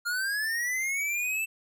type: linear sweep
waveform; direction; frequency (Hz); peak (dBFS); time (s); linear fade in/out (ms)
square; up; 1396.9 to 2666; -28; 0.05-1.46; 20
effects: none